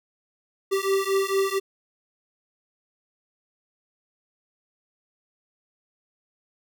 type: beating tone pair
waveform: square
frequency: 387.3 / 391.7 Hz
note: G4 / G4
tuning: -21 / -1 cents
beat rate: 4.4 Hz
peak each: -25 dBFS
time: 0.71-1.6 s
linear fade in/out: 20 ms
effects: none